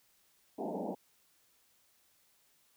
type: band-pass noise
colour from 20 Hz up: pink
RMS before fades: -38 dBFS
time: 0.58-0.95 s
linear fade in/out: 10 ms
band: 180 to 890 Hz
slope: 96 dB/octave
effects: white hiss -70 dBFS RMS until 2.76 s